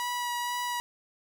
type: tone with vibrato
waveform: sawtooth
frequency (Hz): 971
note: B5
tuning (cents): -30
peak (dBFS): -26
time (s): 0-0.8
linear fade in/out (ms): 0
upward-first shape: sine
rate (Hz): 2.1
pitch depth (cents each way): 11
effects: none